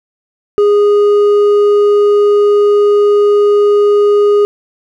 sine tone with hard clipping, 411.8 Hz, G#4, 15 cents flat, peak -7 dBFS, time 0.58-4.45 s, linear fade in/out 0 ms, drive 4 dB, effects none

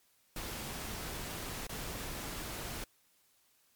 pink noise with dropouts, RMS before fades -41 dBFS, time 0.36-2.84 s, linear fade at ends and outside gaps 2 ms, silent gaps 1.669-1.693 s, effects white hiss -70 dBFS RMS until 3.75 s + MP3 96 kbps

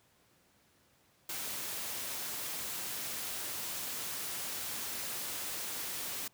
white noise, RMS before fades -39 dBFS, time 1.29-6.28 s, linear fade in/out 5 ms, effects pink hiss -68 dBFS RMS until 6.33 s + high-pass 80 Hz 12 dB/octave

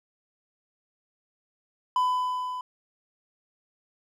triangle tone with level ramp, 1003 Hz, B5, 26 cents sharp, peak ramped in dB -18 to -30 dBFS, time 1.96-2.61 s, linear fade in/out 2 ms, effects none

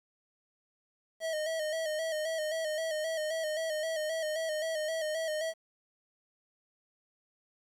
square tone with vibrato, 631 Hz, D#5, 24 cents sharp, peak -32 dBFS, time 1.2-5.54 s, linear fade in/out 50 ms, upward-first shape square, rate 3.8 Hz, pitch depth 48 cents each way, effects low-pass 12000 Hz 12 dB/octave + 10-bit

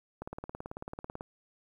click train, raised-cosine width 1 ms, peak -25 dBFS, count 19, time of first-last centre 0.22-1.209 s, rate 18.2 Hz, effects 10-bit

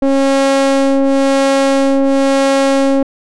square ring-modulated tone, 136.5 Hz, C#3, 26 cents flat, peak -7 dBFS, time 0.02-3.03 s, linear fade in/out 5 ms, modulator 409 Hz, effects resampled to 22050 Hz

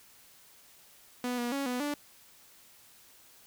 sawtooth tone with pitch steps, 247.1 / 240.5 / 277.7 / 248 / 291.4 Hz, B3 / B3 / C#4 / B3 / D4, +1 / -46 / +3 / +7 / -13 cents, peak -27 dBFS, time 1.24-1.94 s, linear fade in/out 2 ms, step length 140 ms, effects white hiss -58 dBFS RMS until 3.46 s

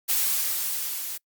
blue noise with level ramp, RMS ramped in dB -22 to -33 dBFS, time 0.08-1.18 s, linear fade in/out 20 ms, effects noise-tail reverb RT60 0.1 s tail -24 dB re dry + Opus 48 kbps

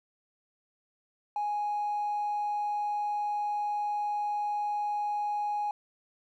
triangle tone, 830.6 Hz, G#5, in tune, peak -25 dBFS, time 1.36-5.71 s, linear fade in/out 2 ms, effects tanh soft clip ceiling -25 dBFS

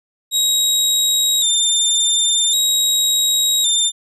25% pulse tone with vibrato, 3700 Hz, A#7, 14 cents flat, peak -9 dBFS, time 0.31-3.92 s, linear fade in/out 50 ms, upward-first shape square, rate 0.45 Hz, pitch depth 50 cents each way, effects none

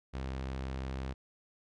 sawtooth tone, 65.9 Hz, C2, 13 cents sharp, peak -32 dBFS, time 0.13-1.14 s, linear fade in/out 20 ms, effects low-pass 5000 Hz 12 dB/octave

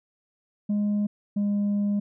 sine tone pair in turn, 206.7 / 204 Hz, G#3 / G#3, -8 / -31 cents, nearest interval unison, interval 23 cents, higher first, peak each -19 dBFS, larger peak neither, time 0.69-1.07 / 1.36-2 s, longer second, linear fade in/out 10 ms, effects tanh soft clip ceiling -21 dBFS

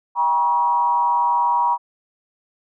sine tone with frequency modulation, 957 Hz, A#5, 45 cents sharp, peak -15 dBFS, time 0.15-1.78 s, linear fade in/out 50 ms, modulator 157 Hz, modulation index 0.62, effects none

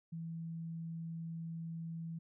sine tone, 164.81 Hz, E3, in tune, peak -40 dBFS, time 0.12-2.19 s, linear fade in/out 10 ms, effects none

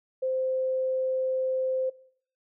sine tone, 520 Hz, C5, 11 cents flat, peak -25 dBFS, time 0.22-1.9 s, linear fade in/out 10 ms, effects noise-tail reverb RT60 0.6 s tail -20 dB re dry

